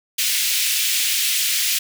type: high-pass noise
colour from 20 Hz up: pink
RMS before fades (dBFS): -20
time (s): 0.18-1.79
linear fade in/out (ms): 10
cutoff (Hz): 2400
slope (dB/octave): 24
effects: none